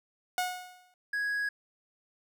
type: tone with exponential decay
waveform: sawtooth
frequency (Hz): 728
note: F#5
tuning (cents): -28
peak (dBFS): -22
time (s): 0.38-0.94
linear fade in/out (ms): 1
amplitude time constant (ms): 120
type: tone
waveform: triangle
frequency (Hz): 1661.2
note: G#6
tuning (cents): 0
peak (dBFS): -27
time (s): 1.13-1.49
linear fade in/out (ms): 5
effects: none